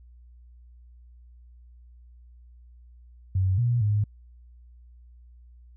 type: tone with pitch steps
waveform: sine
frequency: 94.1 / 120.3 / 104.4 Hz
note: F#2 / B2 / G#2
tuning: +30 / -45 / +10 cents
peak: -20 dBFS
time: 3.35-4.04 s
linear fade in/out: 5 ms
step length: 230 ms
effects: added 60 Hz sine -48 dBFS peak until 5.76 s